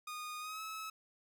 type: tone with pitch glide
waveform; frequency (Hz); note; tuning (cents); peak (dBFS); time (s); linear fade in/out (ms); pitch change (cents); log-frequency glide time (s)
sawtooth; 1230 to 1294.1; D#6 to E6; -20 to -32; -38; 0.07-0.9; 5; +88; 0.4-0.61
effects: none